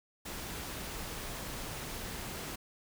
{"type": "noise", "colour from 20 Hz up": "pink", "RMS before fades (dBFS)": -41, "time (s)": [0.25, 2.56], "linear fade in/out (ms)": 10, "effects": []}